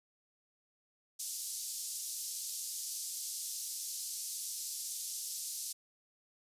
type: band-pass noise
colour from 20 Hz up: pink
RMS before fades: -41 dBFS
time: 1.19-5.73 s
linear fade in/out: 10 ms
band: 5100 to 13000 Hz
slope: 24 dB/octave
effects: resampled to 32000 Hz